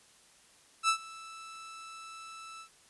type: tone with ADSR envelope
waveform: sawtooth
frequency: 1318.5 Hz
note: E6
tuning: in tune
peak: -19 dBFS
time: 0.83-2.69 s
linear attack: 55 ms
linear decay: 88 ms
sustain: -22 dB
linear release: 85 ms
effects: white hiss -61 dBFS RMS until 2.89 s + resampled to 24000 Hz